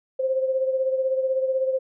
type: beating tone pair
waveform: sine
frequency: 523.3 / 539.3 Hz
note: C5 / C#5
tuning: 0 / -48 cents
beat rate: 16 Hz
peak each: -21 / -29 dBFS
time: 0.19-1.79 s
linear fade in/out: 10 ms
effects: none